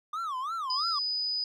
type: tone with vibrato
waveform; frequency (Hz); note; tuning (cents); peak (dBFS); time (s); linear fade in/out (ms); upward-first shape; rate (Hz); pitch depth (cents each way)
triangle; 1174.7; D6; 0; -29; 0.13-0.99; 5; sine; 3; 260
type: tone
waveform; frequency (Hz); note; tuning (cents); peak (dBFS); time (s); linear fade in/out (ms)
sine; 4978; D#8; 0; -28; 0.7-1.44; 2
effects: none